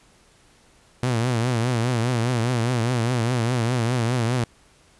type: tone with vibrato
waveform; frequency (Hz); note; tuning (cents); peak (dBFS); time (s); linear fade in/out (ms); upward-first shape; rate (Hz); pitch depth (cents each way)
sawtooth; 120; B2; -49; -16; 1.03-4.44; 0; triangle; 4.9; 140
effects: pink hiss -56 dBFS RMS until 4.99 s + resampled to 24000 Hz